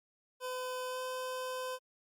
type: tone with pitch glide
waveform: 25% pulse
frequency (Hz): 507 to 511.1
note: B4 to C5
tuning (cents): +45 to -41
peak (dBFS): -33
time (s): 0.4-1.79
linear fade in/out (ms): 50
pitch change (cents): +14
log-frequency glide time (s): 0.89-0.99
effects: Opus 48 kbps